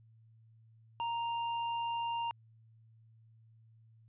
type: tone with tanh clipping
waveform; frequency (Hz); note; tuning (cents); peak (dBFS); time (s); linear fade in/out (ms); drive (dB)
triangle; 932.3; A#5; 0; -35; 1-2.31; 0; 17
effects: added 112 Hz sine -59 dBFS peak until 4.08 s + resampled to 8000 Hz